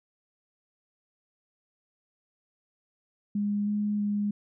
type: tone with pitch steps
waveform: sine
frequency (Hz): 205.2 / 208 / 205.8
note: G#3 / G#3 / G#3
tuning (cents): -21 / +3 / -16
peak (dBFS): -25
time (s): 3.35-4.31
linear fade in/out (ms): 5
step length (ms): 320
effects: none